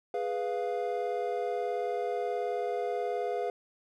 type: chord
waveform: triangle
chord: F diminished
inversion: first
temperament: equal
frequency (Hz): 415.3 / 493.9 / 698.5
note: Ab4 / Cb5 / F5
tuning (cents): 0 / 0 / 0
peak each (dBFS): -32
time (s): 0.14-3.5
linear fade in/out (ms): 2
effects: none